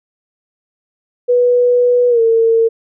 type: tone with pitch glide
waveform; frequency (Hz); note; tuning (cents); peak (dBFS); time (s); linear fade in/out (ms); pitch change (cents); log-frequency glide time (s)
sine; 490 to 454.6; B4 to A#4; -14 to -43; -8; 1.28-2.69; 20; -129; 2.09-2.21
effects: none